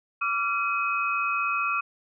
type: tone cluster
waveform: sine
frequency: 1159 / 1374 / 2530 Hz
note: D6 / F6 / D#7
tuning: -23 / -29 / +28 cents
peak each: -28 dBFS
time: 0.21-1.81 s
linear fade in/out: 10 ms
effects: none